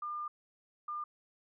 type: tone bursts at uneven times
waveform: sine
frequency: 1203 Hz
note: D6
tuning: 41 cents sharp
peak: -36 dBFS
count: 2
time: 0.02-0.28 / 0.88-1.04 s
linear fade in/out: 5 ms
effects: none